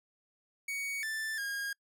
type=tone with pitch steps; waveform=45% pulse; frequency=2240 / 1765 / 1627 Hz; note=C#7 / A6 / G#6; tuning=+18 / +5 / -36 cents; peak=-34 dBFS; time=0.68-1.73 s; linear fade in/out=5 ms; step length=350 ms; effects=noise-tail reverb RT60 0.1 s tail -26 dB re dry